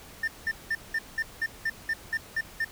triangle tone bursts, 1797 Hz, A6, 36 cents sharp, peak -23 dBFS, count 11, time 0.23-2.647 s, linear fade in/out 5 ms, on 47 ms, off 190 ms, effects pink hiss -48 dBFS RMS until 2.71 s

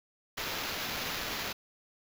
violet noise with sample-and-hold, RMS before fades -36 dBFS, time 0.37-1.53 s, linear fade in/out 10 ms, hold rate 8820 Hz, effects none

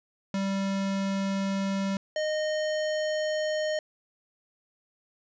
square tone pair in turn, 195.3 / 616.1 Hz, G3 / D#5, -6 / -17 cents, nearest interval octave + minor sixth, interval 1989 cents, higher second, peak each -27 dBFS, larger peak neither, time 0.34-1.97 / 2.16-3.79 s, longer neither, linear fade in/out 2 ms, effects resampled to 16000 Hz + 11-bit

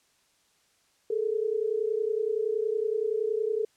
sine tone pair together, 421.3 / 452 Hz, G#4 / A4, +25 / +47 cents, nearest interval minor second, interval 122 cents, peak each -28 dBFS, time 1.1-3.65 s, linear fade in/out 5 ms, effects white hiss -67 dBFS RMS until 3.76 s + low-pass 9000 Hz 12 dB/octave

